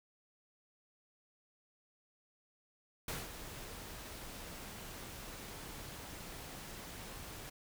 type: noise with ADSR envelope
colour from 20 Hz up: pink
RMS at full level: -39 dBFS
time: 3.08-7.5 s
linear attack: 3 ms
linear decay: 190 ms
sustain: -9 dB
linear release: 10 ms
effects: none